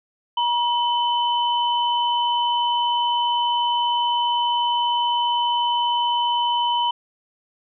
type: tone pair together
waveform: sine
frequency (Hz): 955 / 3028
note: A#5 / F#7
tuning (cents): +42 / +39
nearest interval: octave + minor sixth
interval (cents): 1997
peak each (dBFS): -19 / -24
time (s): 0.37-6.91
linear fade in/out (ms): 5
effects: none